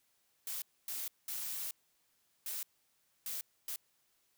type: noise bursts at uneven times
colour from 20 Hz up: blue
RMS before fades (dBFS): -40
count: 6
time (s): 0.47-0.62 / 0.88-1.08 / 1.28-1.71 / 2.46-2.63 / 3.26-3.41 / 3.68-3.76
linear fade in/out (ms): 2
effects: white hiss -75 dBFS RMS until 4.37 s